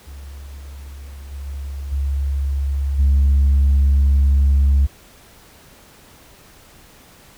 sine tone with level steps, 69.3 Hz, C#2, in tune, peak -32 / -27 / -25 / -17 / -9 dBFS, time 0.06-4.87 s, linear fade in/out 20 ms, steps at 1.31 / 1.46 / 1.91 / 2.98 s, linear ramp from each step 20 ms, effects tanh soft clip ceiling -9 dBFS + pink hiss -47 dBFS RMS until 7.37 s

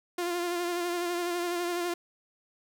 sawtooth tone with vibrato, 349.2 Hz, F4, in tune, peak -25 dBFS, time 0.18-1.94 s, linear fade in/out 5 ms, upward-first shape sine, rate 12 Hz, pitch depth 32 cents each way, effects none

